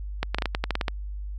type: clicks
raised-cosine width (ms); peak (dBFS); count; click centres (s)
0.3; -9; 11; 0.23 / 0.346 / 0.385 / 0.422 / 0.457 / 0.549 / 0.64 / 0.707 / 0.754 / 0.812 / 0.882
effects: added 50 Hz sine -31 dBFS peak until 1.38 s